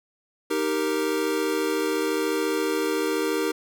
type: chord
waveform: square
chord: Eb major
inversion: none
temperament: equal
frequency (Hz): 311.1 / 392 / 466.2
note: Eb4 / G4 / Bb4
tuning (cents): 0 / 0 / 0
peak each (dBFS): -28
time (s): 0.5-3.52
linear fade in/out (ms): 10
effects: none